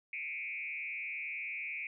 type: tone with frequency modulation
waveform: sine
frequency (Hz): 2341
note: D7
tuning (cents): -6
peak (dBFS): -37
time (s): 0.13-1.87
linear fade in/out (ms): 2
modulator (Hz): 151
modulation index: 1.3
effects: none